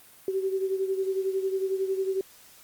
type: beating tone pair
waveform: sine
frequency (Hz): 381.5 / 392.5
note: G4 / G4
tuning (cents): -47 / +2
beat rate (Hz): 11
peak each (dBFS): -26 / -32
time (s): 0.28-2.21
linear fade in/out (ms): 2
effects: white hiss -53 dBFS RMS until 2.63 s + Opus 32 kbps